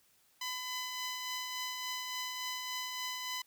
10% pulse tone with tremolo, 1007 Hz, B5, 33 cents sharp, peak -27 dBFS, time 0.41-3.42 s, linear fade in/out 5 ms, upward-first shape triangle, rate 3.5 Hz, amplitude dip 35%, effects white hiss -69 dBFS RMS until 3.46 s

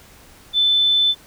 sine tone, 3520 Hz, A7, in tune, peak -13 dBFS, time 0.53-1.15 s, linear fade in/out 50 ms, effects pink hiss -47 dBFS RMS until 1.26 s

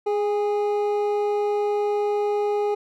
triangle tone pair together, 415.3 / 818.7 Hz, G#4 / G#5, 0 / -25 cents, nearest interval octave, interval 1175 cents, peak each -19 / -26 dBFS, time 0.06-2.75 s, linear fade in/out 10 ms, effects none

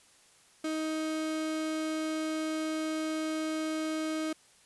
35% pulse tone, 314.2 Hz, D#4, 17 cents sharp, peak -29 dBFS, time 0.64-4.33 s, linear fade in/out 5 ms, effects white hiss -61 dBFS RMS until 4.65 s + resampled to 24000 Hz

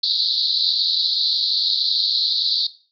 pink band-pass noise, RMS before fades -20 dBFS, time 0.03-2.67 s, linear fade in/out 5 ms, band 3800 to 4600 Hz, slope 96 dB/octave, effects noise-tail reverb RT60 0.4 s tail -17 dB re dry

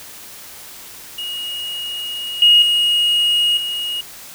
triangle tone with level steps, 2875 Hz, F7, 50 cents sharp, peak -22 / -4 / -11 / -19 dBFS, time 1.18-4.01 s, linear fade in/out 5 ms, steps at 2.42 / 2.62 / 3.57 s, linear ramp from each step 2 ms, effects tanh soft clip ceiling -4 dBFS + white hiss -37 dBFS RMS until 4.34 s

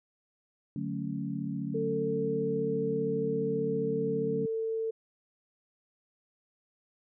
sine chord, D major seventh, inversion none, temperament equal, 146.83 / 185 / 220 / 277.2 Hz, D3 / F#3 / A3 / C#4, 0 / 0 / 0 / 0 cents, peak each -37 dBFS, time 0.76-4.46 s, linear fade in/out 2 ms
sine tone, 447 Hz, A4, 27 cents sharp, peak -29 dBFS, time 1.74-4.91 s, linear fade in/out 10 ms
effects none

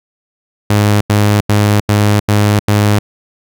sawtooth tone bursts, 103.9 Hz, G#2, 1 cent sharp, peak -4 dBFS, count 6, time 0.7-2.99 s, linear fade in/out 5 ms, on 310 ms, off 86 ms, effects none

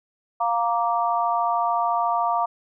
harmonic tone, 233.6 Hz, A#3, 4 cents sharp, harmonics 3 / 4 / 5, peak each -23 / -24 / -25 dBFS, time 0.4-2.46 s, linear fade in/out 10 ms, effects none

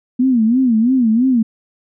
sine tone with vibrato, 240 Hz, B3, 49 cents flat, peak -10 dBFS, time 0.19-1.43 s, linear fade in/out 10 ms, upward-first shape sine, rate 3 Hz, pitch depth 170 cents each way, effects none

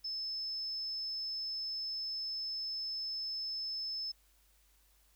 sine tone, 5240 Hz, E8, 11 cents flat, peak -36 dBFS, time 0.04-4.12 s, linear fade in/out 10 ms, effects added 50 Hz sine -68 dBFS peak until 5.15 s + white hiss -70 dBFS RMS until 5.15 s

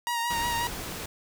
sawtooth tone with vibrato, 943 Hz, A#5, 20 cents sharp, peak -23 dBFS, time 0.07-0.67 s, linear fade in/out 0 ms, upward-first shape sine, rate 5.6 Hz, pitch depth 30 cents each way
pink noise, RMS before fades -36 dBFS, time 0.3-1.06 s, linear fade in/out 5 ms
effects none

